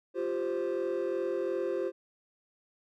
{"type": "chord", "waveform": "triangle", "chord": "F suspended second", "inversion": "none", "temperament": "equal", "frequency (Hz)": [349.2, 392, 523.3], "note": ["F4", "G4", "C5"], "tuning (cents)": [0, 0, 0], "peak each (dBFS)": -31, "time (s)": [0.14, 1.92], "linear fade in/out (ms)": 50, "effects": ["tanh soft clip ceiling -22 dBFS"]}